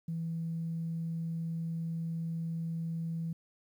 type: tone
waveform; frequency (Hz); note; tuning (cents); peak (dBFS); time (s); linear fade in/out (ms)
sine; 164.81; E3; 0; -32; 0.08-3.33; 5
effects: tanh soft clip ceiling -28 dBFS + 11-bit